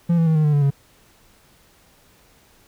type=tone with pitch steps; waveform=triangle; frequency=170.7 / 165.08 / 159.64 / 154.38 / 149.29 / 144.37 / 139.62 Hz; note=F3 / E3 / D#3 / D#3 / D3 / D3 / C#3; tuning=-39 / +3 / +45 / -13 / +29 / -29 / +13 cents; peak=-12 dBFS; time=0.09-0.706 s; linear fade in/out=10 ms; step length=88 ms; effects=pink hiss -55 dBFS RMS until 2.67 s